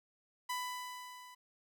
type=tone with level ramp; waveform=sawtooth; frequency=996 Hz; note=B5; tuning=14 cents sharp; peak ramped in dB=-31 to -49 dBFS; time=0.49-1.35 s; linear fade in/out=10 ms; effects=none